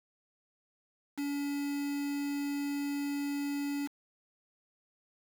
triangle tone with quantisation, 284.7 Hz, C#4, 46 cents sharp, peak -30 dBFS, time 1.17-3.88 s, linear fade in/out 20 ms, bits 7, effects none

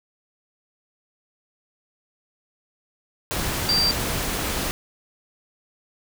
sine tone in noise, 4699 Hz, D8, in tune, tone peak -18 dBFS, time 3.69-3.91 s, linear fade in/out 0 ms, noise pink, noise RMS -26 dBFS, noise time 3.31-4.71 s, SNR +5 dB, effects none

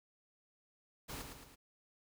pink noise with echo, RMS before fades -45 dBFS, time 1.08-1.23 s, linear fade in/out 20 ms, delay 110 ms, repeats 3, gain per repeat -5 dB, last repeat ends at 1.56 s, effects none

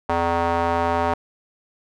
square tone with band-pass filter, 84.7 Hz, E2, 48 cents sharp, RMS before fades -21 dBFS, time 0.09-1.14 s, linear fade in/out 5 ms, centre 850 Hz, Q 1.9, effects none

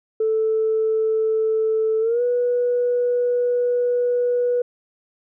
sine tone with pitch glide, 440 to 488.2 Hz, A4 to B4, 0 to -20 cents, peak -16 dBFS, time 0.2-4.62 s, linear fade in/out 5 ms, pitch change +180 cents, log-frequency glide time 2-2.22 s, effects tanh soft clip ceiling -12 dBFS

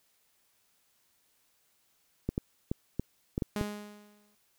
clicks, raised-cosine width 3 ms, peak -17 dBFS, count 7, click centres 2.29 / 2.379 / 2.715 / 2.996 / 3.379 / 3.422 / 3.612 s
sawtooth tone with exponential decay, 207.7 Hz, G#3, in tune, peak -26 dBFS, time 3.56-4.35 s, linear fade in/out 0 ms, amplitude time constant 170 ms
effects white hiss -71 dBFS RMS until 4.58 s

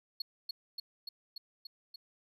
triangle tone with echo, 4341 Hz, C#8, 37 cents flat, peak -32 dBFS, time 0.2-0.22 s, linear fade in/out 5 ms, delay 290 ms, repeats 6, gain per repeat -2 dB, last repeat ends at 1.96 s, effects none

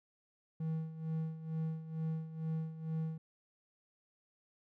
triangle tone with tremolo, 160 Hz, D#3, 49 cents sharp, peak -31 dBFS, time 0.6-3.18 s, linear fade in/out 5 ms, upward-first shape sine, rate 2.2 Hz, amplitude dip 75%, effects none

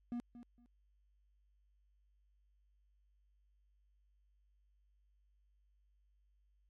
triangle tone with echo, 240 Hz, B3, 49 cents flat, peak -36 dBFS, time 0.12-0.2 s, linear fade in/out 0 ms, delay 230 ms, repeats 2, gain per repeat -13 dB, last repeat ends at 0.66 s, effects added 50 Hz sine -70 dBFS peak until 6.69 s + AAC 32 kbps

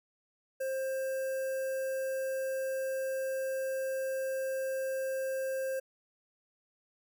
square tone with notch filter, 530 Hz, C5, 22 cents sharp, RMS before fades -34 dBFS, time 0.6-5.8 s, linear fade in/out 10 ms, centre 3700 Hz, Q 0.51, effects none

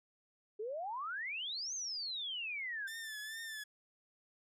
sine exponential two-way sweep, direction up then down, 405.9 to 6490 to 1543 Hz, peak -38 dBFS, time 0.59-2.88 s, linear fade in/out 10 ms, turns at 1.74 s
sawtooth tone with vibrato, 1760 Hz, A6, in tune, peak -39 dBFS, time 2.87-3.64 s, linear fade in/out 10 ms, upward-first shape triangle, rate 2.3 Hz, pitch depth 73 cents each way
effects resampled to 32000 Hz

